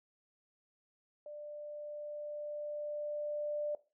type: tone with level ramp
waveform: sine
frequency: 593 Hz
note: D5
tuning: 17 cents sharp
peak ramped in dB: -44 to -33 dBFS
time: 1.26-3.75 s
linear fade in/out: 2 ms
effects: noise-tail reverb RT60 0.3 s tail -17 dB re dry